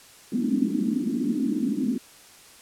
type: band-pass noise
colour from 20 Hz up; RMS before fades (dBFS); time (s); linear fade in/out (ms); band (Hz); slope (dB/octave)
white; -25; 0.32-1.98; 5; 210 to 290; 48
effects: white hiss -50 dBFS RMS until 2.61 s + low-pass 11000 Hz 12 dB/octave